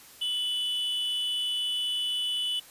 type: tone pair together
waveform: triangle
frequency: 2978 / 3438 Hz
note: F#7 / A7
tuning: +11 / -41 cents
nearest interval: major second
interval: 248 cents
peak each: -26 / -35 dBFS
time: 0.21-2.6 s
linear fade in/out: 10 ms
effects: white hiss -51 dBFS RMS until 2.7 s + resampled to 32000 Hz